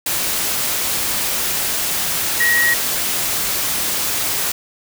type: tone in noise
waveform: sine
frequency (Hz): 1900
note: A#6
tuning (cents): +33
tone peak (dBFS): -13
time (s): 2.4-2.74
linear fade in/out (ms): 5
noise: white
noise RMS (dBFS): -20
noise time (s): 0.06-4.52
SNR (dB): +4
effects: none